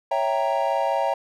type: chord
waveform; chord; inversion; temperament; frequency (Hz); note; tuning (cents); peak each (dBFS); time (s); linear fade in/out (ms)
triangle; C# diminished seventh; none; equal; 554.4 / 659.3 / 784 / 932.3; C#5 / E5 / G5 / Bb5; 0 / 0 / 0 / 0; -24; 0.11-1.14; 5
effects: none

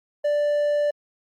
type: tone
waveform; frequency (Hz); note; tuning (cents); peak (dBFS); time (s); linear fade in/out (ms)
triangle; 587.3; D5; 0; -17; 0.24-0.91; 10
effects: Opus 32 kbps

